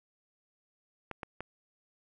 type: clicks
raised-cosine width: 0.5 ms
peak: -23 dBFS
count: 3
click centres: 1.113 / 1.232 / 1.406 s
effects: none